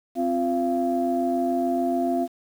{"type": "tone cluster", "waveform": "sine", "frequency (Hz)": [261.7, 348.7, 686], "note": ["C4", "F4", "F5"], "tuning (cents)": [0, -3, -31], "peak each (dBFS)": [-24, -27, -24], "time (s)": [0.15, 2.28], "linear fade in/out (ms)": 50, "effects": ["tanh soft clip ceiling -12 dBFS", "8-bit"]}